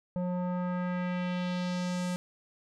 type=tone with low-pass filter sweep; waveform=square; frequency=179.6 Hz; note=F3; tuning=49 cents sharp; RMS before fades=-32 dBFS; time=0.16-2.16 s; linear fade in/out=0 ms; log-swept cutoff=650 to 9200 Hz; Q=1.5; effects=none